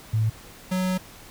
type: tone pair in turn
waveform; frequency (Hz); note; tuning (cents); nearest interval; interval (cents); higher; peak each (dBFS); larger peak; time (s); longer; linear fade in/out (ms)
sine / square; 110 / 185; A2 / F#3; 0 / 0; major sixth; 900; second; -19 / -23; first; 0.13-0.3 / 0.71-0.98; second; 10
effects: pink hiss -46 dBFS RMS until 1.3 s